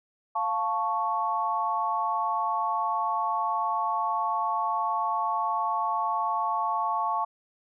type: chord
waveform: sine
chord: F augmented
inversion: none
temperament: equal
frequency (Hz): 698.5 / 880 / 1108.7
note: F5 / A5 / C#6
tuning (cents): 0 / 0 / 0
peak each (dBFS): -32 / -28 / -28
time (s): 0.35-7.25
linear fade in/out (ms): 10
effects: none